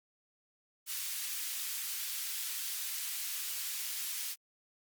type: high-pass noise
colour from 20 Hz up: white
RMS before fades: -38 dBFS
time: 0.86-4.36 s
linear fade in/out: 50 ms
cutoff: 2000 Hz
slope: 12 dB/octave
effects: Opus 48 kbps